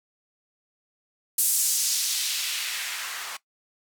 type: noise with band-pass filter sweep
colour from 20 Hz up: blue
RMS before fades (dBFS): -27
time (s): 1.38-3.37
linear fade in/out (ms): 5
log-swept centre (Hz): 9800 to 1100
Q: 1.2
effects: noise-tail reverb RT60 0.1 s tail -18 dB re dry